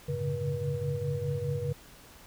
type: tone cluster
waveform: sine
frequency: 94.9 / 109.7 / 139.5 / 144.4 / 481.5 Hz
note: F#2 / A2 / C#3 / D3 / B4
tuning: +44 / -5 / +11 / -29 / -44 cents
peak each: -38 / -38 / -33 / -37 / -34 dBFS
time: 0.08-1.73 s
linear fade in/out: 10 ms
effects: pink hiss -53 dBFS RMS until 2.26 s